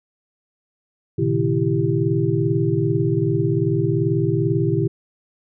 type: tone cluster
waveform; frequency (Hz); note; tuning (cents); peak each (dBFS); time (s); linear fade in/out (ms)
sine; 116.2 / 134.2 / 156.7 / 333.8 / 393.7; A#2 / C3 / D#3 / E4 / G4; -5 / +44 / +13 / +22 / +8; -23; 1.18-4.88; 10
effects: none